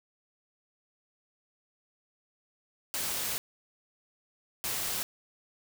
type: noise bursts at uneven times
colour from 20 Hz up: white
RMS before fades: -33 dBFS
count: 2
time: 2.94-3.38 / 4.64-5.03 s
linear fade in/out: 0 ms
effects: none